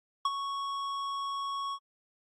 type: tone with ADSR envelope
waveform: square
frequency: 1108.7 Hz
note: C#6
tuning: in tune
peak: -24 dBFS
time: 0.25-1.79 s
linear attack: 4 ms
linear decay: 38 ms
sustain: -9 dB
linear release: 61 ms
effects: low-pass 5000 Hz 12 dB/octave + AAC 48 kbps